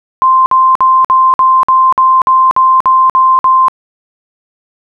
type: tone bursts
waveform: sine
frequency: 1044 Hz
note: C6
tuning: 4 cents flat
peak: -4 dBFS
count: 12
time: 0.22-3.683 s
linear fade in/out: 0 ms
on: 240 ms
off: 53 ms
effects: none